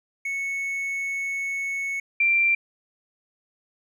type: tone pair in turn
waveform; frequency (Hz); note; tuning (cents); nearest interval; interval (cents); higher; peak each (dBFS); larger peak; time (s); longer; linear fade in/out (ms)
triangle / sine; 2208 / 2361; C#7 / D7; -7 / +9; minor second; 116; second; -24 / -17; second; 0.25-2 / 2.2-2.55; first; 5
effects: none